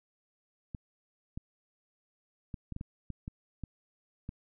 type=clicks; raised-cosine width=5 ms; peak=-26 dBFS; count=10; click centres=0.748 / 1.375 / 2.542 / 2.723 / 2.764 / 2.811 / 3.103 / 3.279 / 3.637 / 4.291 s; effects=none